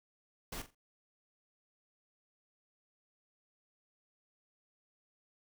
pink noise with echo, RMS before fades -42 dBFS, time 0.52-0.62 s, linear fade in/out 5 ms, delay 43 ms, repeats 3, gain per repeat -12 dB, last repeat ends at 0.749 s, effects none

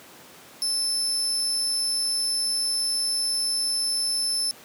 30% pulse tone, 5274 Hz, E8, in tune, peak -19 dBFS, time 0.62-4.51 s, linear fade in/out 0 ms, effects pink hiss -47 dBFS RMS until 4.64 s + high-pass 200 Hz 12 dB/octave

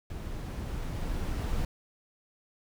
brown noise with level ramp, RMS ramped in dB -38 to -30 dBFS, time 0.1-1.65 s, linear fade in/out 2 ms, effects none

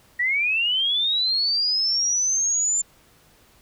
sine linear sweep, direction up, 1899 to 7230 Hz, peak -19 dBFS, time 0.19-2.82 s, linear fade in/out 10 ms, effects pink hiss -56 dBFS RMS until 3.61 s

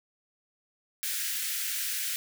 white high-pass noise, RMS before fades -32 dBFS, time 1.03-2.16 s, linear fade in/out 0 ms, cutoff 1500 Hz, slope 48 dB/octave, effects none

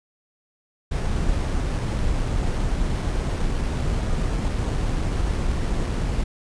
brown noise with sample-and-hold, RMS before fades -23 dBFS, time 0.91-6.24 s, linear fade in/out 10 ms, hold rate 7350 Hz, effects resampled to 22050 Hz

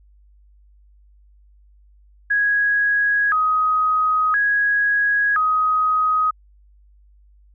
sine tone with vibrato, 1444 Hz, F#6, 43 cents flat, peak -15 dBFS, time 2.3-6.31 s, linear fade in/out 10 ms, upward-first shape square, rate 0.49 Hz, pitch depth 240 cents each way, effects added 50 Hz sine -49 dBFS peak until 7.54 s

